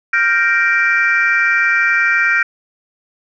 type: chord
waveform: sine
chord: G minor seventh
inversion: third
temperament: equal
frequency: 1396.9 / 1568 / 1864.7 / 2349 Hz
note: F6 / G6 / Bb6 / D7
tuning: 0 / 0 / 0 / 0 cents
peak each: -16 dBFS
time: 0.13-2.43 s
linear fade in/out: 5 ms
effects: tanh soft clip ceiling -3 dBFS